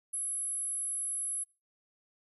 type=tone; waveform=sine; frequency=10850 Hz; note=E9; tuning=49 cents sharp; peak=-32 dBFS; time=0.13-1.44 s; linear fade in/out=10 ms; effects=noise-tail reverb RT60 0.3 s tail -24 dB re dry